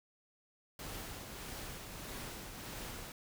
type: noise with tremolo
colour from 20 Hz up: pink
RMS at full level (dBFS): -44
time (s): 0.79-3.12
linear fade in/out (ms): 2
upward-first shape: triangle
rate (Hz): 1.6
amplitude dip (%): 40
effects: none